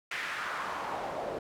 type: noise with band-pass filter sweep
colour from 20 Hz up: pink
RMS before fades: -36 dBFS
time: 0.11-1.39 s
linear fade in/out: 5 ms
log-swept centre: 2100 to 520 Hz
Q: 2.3
effects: none